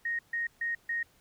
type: tone bursts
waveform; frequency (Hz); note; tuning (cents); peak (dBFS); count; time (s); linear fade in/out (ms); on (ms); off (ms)
sine; 1864.7; A#6; 0; -29; 4; 0.05-1.03; 5; 140; 140
effects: pink hiss -65 dBFS RMS until 1.2 s